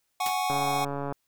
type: chord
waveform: square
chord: F# suspended second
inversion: none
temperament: equal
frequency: 740 / 830.6 / 1108.7 Hz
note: F#5 / G#5 / C#6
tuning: 0 / 0 / 0 cents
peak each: -29 / -32 / -33 dBFS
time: 0.2-0.85 s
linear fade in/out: 5 ms
type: noise with exponential decay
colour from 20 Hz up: white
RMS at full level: -30 dBFS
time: 0.26-0.39 s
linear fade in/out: 0 ms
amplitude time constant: 28 ms
type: click train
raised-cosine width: 1 ms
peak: -19 dBFS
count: 89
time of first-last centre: 0.5-1.124 s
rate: 141 Hz
effects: white hiss -75 dBFS RMS until 1.27 s